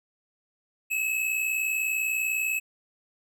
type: tone pair together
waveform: square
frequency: 2577 / 2637 Hz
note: E7 / E7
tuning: -40 / 0 cents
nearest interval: unison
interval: 40 cents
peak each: -27 / -32 dBFS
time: 0.9-2.6 s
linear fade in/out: 20 ms
effects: none